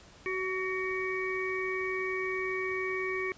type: harmonic tone with a mistuned harmonic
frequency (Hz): 376.3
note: F#4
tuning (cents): +29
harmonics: 1 / 3 / 5 / 6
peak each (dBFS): -33 / -40 / -38 / -35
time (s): 0.26-3.32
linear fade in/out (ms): 0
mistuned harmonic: 5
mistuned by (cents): -31
effects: pink hiss -55 dBFS RMS until 3.37 s + resampled to 16000 Hz